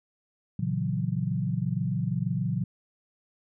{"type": "chord", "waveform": "sine", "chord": "F# dominant seventh", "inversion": "first", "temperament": "equal", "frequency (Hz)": [116.54, 138.59, 164.81, 185], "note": ["A#2", "C#3", "E3", "F#3"], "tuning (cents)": [0, 0, 0, 0], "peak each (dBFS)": -31, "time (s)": [0.59, 2.64], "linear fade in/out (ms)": 5, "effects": []}